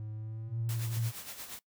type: tone with pitch glide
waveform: triangle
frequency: 108 to 115.08 Hz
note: A2 to A#2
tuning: -32 to -22 cents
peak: -36 dBFS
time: 0-0.97 s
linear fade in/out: 0 ms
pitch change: +110 cents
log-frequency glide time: 0.12-0.71 s
type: tone with vibrato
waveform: sine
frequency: 114.6 Hz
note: A#2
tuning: 29 cents flat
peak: -29 dBFS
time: 0.48-1.12 s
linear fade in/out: 50 ms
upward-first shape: sine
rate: 12 Hz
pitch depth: 23 cents each way
type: noise with tremolo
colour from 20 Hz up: white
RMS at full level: -42 dBFS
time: 0.69-1.59 s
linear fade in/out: 0 ms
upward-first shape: sine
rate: 8.6 Hz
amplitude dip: 60%
effects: noise-tail reverb RT60 0.1 s tail -20 dB re dry